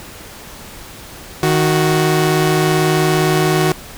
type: tone pair together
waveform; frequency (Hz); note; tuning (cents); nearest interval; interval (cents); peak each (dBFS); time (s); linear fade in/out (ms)
sawtooth; 155.56 / 370; D#3 / F#4; 0 / 0; octave + minor third; 1500; -11; 1.43-3.72; 0
effects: pink hiss -35 dBFS RMS until 3.97 s